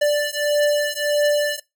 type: beating tone pair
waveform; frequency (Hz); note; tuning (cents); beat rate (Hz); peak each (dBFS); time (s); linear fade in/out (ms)
square; 587.3 / 588.9; D5 / D5; 0 / +5; 1.6; -21; 0.01-1.6; 10
effects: noise-tail reverb RT60 0.2 s tail -20 dB re dry